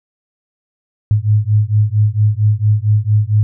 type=beating tone pair; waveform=sine; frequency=103.83 / 108.23 Hz; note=G#2 / A2; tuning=0 / -28 cents; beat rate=4.4 Hz; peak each=-13 dBFS; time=1.11-3.43 s; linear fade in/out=0 ms; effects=none